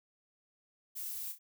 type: noise with echo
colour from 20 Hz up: violet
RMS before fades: -41 dBFS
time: 0.95-1.33 s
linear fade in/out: 20 ms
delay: 30 ms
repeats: 2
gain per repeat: -8 dB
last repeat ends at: 1.39 s
effects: none